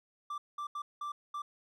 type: tone bursts at uneven times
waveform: triangle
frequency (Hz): 1174.7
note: D6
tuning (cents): 0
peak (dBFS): -34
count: 5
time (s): 0.3-0.38 / 0.58-0.67 / 0.75-0.82 / 1.01-1.12 / 1.34-1.42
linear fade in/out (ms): 5
effects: none